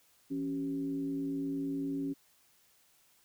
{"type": "tone with frequency modulation", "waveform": "sine", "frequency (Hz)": 277.2, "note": "C#4", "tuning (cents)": 0, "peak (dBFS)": -32, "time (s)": [0.3, 2.14], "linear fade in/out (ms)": 20, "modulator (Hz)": 109, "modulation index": 0.51, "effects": ["white hiss -67 dBFS RMS until 3.24 s"]}